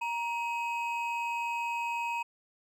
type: tone pair together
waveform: triangle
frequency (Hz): 939 / 2541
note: A#5 / D#7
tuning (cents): +12 / +36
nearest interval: octave + perfect fourth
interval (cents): 1724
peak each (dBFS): -30 / -34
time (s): 0.01-2.23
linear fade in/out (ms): 10
effects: none